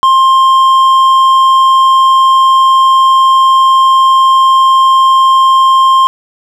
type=tone with hard clipping; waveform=sine; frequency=1058 Hz; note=C6; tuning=19 cents sharp; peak=-5 dBFS; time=0.03-6.07 s; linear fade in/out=0 ms; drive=5 dB; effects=none